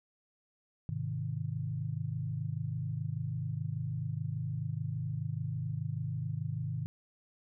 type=chord; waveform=sine; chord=Ab major; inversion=none; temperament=equal with one note detuned; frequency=103.83 / 128.79 / 155.56 Hz; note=Ab2 / C3 / Eb3; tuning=0 / -27 / 0 cents; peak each=-38 / -37 / -37 dBFS; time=0.89-6.86 s; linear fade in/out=0 ms; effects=none